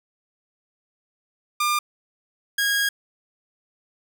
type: tone pair in turn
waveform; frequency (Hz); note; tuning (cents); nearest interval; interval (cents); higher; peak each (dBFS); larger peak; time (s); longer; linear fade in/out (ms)
sawtooth; 1200 / 1638.4; D6 / G#6; +37 / -24; perfect fourth; 539; second; -16; neither; 1.6-1.79 / 2.58-2.89; second; 5
effects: none